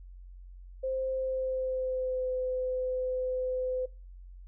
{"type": "tone with pitch glide", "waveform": "sine", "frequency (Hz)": [524, 510], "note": ["C5", "C5"], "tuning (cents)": [2, -44], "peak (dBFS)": -29, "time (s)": [0.83, 3.86], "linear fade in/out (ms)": 10, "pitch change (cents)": -46, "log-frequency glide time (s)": [1.12, 2.3], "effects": ["noise-tail reverb RT60 0.3 s tail -22 dB re dry", "added 45 Hz sine -45 dBFS peak until 4.47 s"]}